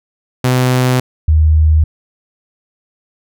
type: tone pair in turn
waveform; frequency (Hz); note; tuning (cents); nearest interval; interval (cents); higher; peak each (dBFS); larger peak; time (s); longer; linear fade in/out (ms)
sawtooth / sine; 127 / 77.93; B2 / D#2; +49 / +3; minor sixth; 846; first; -6; neither; 0.44-1 / 1.28-1.84; neither; 5
effects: none